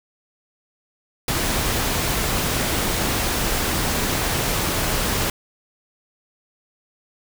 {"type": "noise", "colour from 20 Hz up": "pink", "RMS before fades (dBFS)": -22, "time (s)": [1.28, 5.3], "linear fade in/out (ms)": 2, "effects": []}